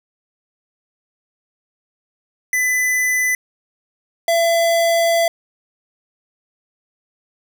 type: tone pair in turn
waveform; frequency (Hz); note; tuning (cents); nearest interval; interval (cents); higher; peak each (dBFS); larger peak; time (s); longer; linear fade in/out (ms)
square; 2004 / 672.2; B6 / E5; +25 / +34; octave + perfect fifth; 1891; first; -16 / -14; second; 2.53-3.35 / 4.28-5.28; second; 2
effects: none